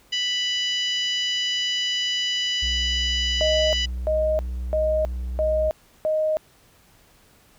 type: harmonic tone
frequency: 987.8 Hz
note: B5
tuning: in tune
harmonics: 2 / 3 / 4 / 5 / 6 / 7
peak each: -31 / -23 / -36 / -32 / -38 / -41 dBFS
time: 0.12-3.86 s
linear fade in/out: 10 ms
type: tone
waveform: triangle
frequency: 61.9 Hz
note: B1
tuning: 5 cents sharp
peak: -24 dBFS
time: 2.62-5.7 s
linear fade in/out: 10 ms
type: tone bursts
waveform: sine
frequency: 622.3 Hz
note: D#5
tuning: in tune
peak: -19 dBFS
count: 5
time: 3.41-6.37 s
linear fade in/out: 0 ms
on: 320 ms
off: 340 ms
effects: pink hiss -56 dBFS RMS until 7.58 s